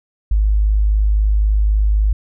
sine tone, 51.9 Hz, G#1, in tune, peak -11 dBFS, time 0.31-2.13 s, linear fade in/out 5 ms, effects none

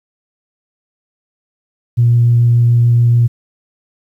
sine tone with vibrato, 118.9 Hz, A#2, 35 cents sharp, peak -6 dBFS, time 1.97-3.28 s, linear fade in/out 20 ms, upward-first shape triangle, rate 6.9 Hz, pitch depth 8 cents each way, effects tanh soft clip ceiling -2 dBFS + 8-bit

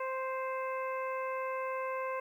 harmonic tone, 523.3 Hz, C5, in tune, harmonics 1 / 2 / 3 / 4 / 5, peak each -36 / -37 / -46 / -46 / -48 dBFS, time 0-2.2 s, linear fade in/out 5 ms, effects 11-bit

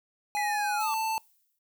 square tone with pitch glide, 830.6 to 885.1 Hz, G#5 to A5, 0 to +10 cents, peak -28 dBFS, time 0.35-1.18 s, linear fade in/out 0 ms, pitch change +110 cents, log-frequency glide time 0.76-0.88 s
triangle linear sweep, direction down, 2031 to 1125 Hz, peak -31 dBFS, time 0.37-0.94 s, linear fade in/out 0 ms
violet noise with exponential decay, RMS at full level -39 dBFS, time 0.8-1.59 s, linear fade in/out 5 ms, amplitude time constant 170 ms
effects noise-tail reverb RT60 0.2 s tail -26 dB re dry

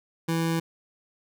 25% pulse tone, 164.81 Hz, E3, in tune, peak -20 dBFS, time 0.28-0.6 s, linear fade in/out 10 ms, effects none

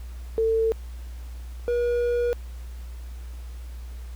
sine / triangle tone pair in turn, 448.1 / 480.4 Hz, A4 / B4, +32 / -48 cents, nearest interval minor second, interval 120 cents, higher second, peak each -19 / -19 dBFS, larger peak neither, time 0.38-0.72 / 1.68-2.33 s, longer second, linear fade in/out 0 ms, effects added 60 Hz sine -34 dBFS peak until 4.15 s + pink hiss -53 dBFS RMS until 4.15 s

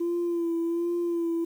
sine tone with vibrato, 340 Hz, F4, 46 cents flat, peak -23 dBFS, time 0-1.45 s, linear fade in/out 10 ms, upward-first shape sine, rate 1.3 Hz, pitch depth 32 cents each way, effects tanh soft clip ceiling -22 dBFS + 9-bit

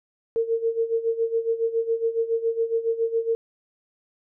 sine tone with tremolo, 456.7 Hz, A#4, 36 cents flat, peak -18 dBFS, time 0.36-3.35 s, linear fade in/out 0 ms, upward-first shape sine, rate 7.2 Hz, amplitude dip 80%, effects none

